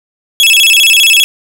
40% pulse tone with vibrato, 2960 Hz, F#7, in tune, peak -3 dBFS, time 0.4-1.24 s, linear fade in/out 0 ms, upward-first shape square, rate 15 Hz, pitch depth 210 cents each way, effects none

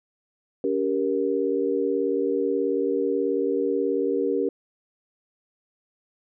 sine chord, G diminished, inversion second, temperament just, 282.2 / 392 / 470.4 Hz, Db4 / G4 / Bb4, +31 / 0 / +16 cents, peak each -27 / -25 / -25 dBFS, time 0.64-4.49 s, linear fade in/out 2 ms, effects none

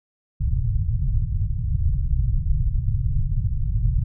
pink low-pass noise, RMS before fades -21 dBFS, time 0.4-4.04 s, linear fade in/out 10 ms, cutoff 140 Hz, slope 48 dB/octave, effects none

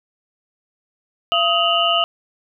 sine tone cluster, 681 / 1258 / 2815 / 3002 Hz, F5 / D#6 / F7 / F#7, -44 / +19 / +13 / +24 cents, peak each -20 dBFS, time 1.32-2.04 s, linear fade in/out 0 ms, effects none

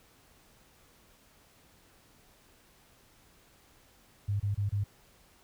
sine tone bursts, 101.4 Hz, G#2, 41 cents flat, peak -27 dBFS, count 4, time 4.28-4.841 s, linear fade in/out 10 ms, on 120 ms, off 27 ms, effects pink hiss -62 dBFS RMS until 5.43 s

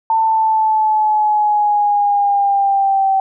sine linear sweep, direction down, 895 to 771 Hz, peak -11 dBFS, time 0.1-3.2 s, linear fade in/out 2 ms, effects none

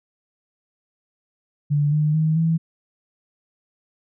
sine tone with pitch steps, 146.1 / 151.6 / 157.31 / 163.24 Hz, D3 / D#3 / D#3 / E3, -9 / -45 / +19 / -17 cents, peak -16 dBFS, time 1.7-2.58 s, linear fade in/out 20 ms, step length 220 ms, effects none

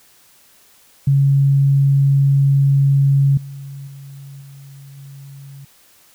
sine tone with level steps, 138.59 Hz, C#3, in tune, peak -10 / -29 / -33 / -36 / -34 dBFS, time 1.07-5.65 s, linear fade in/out 5 ms, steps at 3.37 / 3.87 / 4.41 / 4.97 s, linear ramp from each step 5 ms, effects white hiss -51 dBFS RMS until 6.14 s

